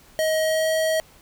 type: tone with pitch glide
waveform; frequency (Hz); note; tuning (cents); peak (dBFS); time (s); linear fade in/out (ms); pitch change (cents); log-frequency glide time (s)
square; 631 to 637.2; D#5 to D#5; +24 to +41; -20; 0.19-1; 0; +17; 0.4-0.71
effects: pink hiss -52 dBFS RMS until 1.21 s